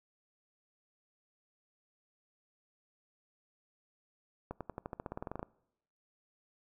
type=accelerating click train; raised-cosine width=1 ms; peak=-25 dBFS; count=16; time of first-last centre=4.51-5.429 s; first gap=97 ms; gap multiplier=0.93; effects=noise-tail reverb RT60 0.8 s tail -23 dB re dry